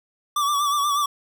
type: tone with vibrato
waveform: square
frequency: 1157 Hz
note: D6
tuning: 26 cents flat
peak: -20 dBFS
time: 0.36-1.06 s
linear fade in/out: 5 ms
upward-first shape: sine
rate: 8.3 Hz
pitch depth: 53 cents each way
effects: none